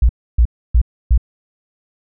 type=tone bursts; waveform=sine; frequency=58.27 Hz; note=A#1; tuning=in tune; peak=-7 dBFS; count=4; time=0.02-1.178 s; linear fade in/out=5 ms; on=72 ms; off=290 ms; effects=none

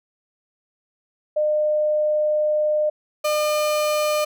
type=tone pair in turn; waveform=sine / 35% pulse; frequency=606 / 603.8 Hz; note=D#5 / D5; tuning=-46 / +48 cents; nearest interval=unison; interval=6 cents; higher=first; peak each=-17 dBFS; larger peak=neither; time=1.36-2.9 / 3.24-4.25 s; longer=first; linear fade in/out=10 ms; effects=none

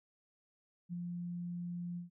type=tone with ADSR envelope; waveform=sine; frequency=174.61 Hz; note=F3; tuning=in tune; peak=-36 dBFS; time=0.89-2.1 s; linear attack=41 ms; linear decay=6 ms; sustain=-2 dB; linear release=130 ms; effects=none

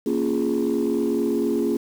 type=chord; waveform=sine; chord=Bb minor seventh; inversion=none; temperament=equal with one note detuned; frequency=233.1 / 277.2 / 346.4 / 415.3 Hz; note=Bb3 / Db4 / F4 / Ab4; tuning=0 / 0 / -14 / 0 cents; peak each=-24 dBFS; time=0.06-1.77 s; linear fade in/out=5 ms; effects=tanh soft clip ceiling -14 dBFS + 7-bit

